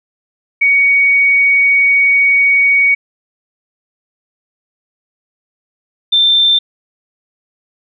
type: tone pair in turn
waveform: sine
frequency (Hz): 2242 / 3569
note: C#7 / A7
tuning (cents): +19 / +24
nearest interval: minor sixth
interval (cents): 805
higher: second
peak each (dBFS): -7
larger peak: neither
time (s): 0.61-2.95 / 6.12-6.59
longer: first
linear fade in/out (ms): 10
effects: none